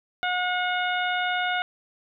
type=harmonic tone; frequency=724 Hz; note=F#5; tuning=38 cents flat; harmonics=1 / 2 / 3 / 4 / 5; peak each=-27 / -27 / -32 / -34 / -35 dBFS; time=0.23-1.62 s; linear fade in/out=0 ms; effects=none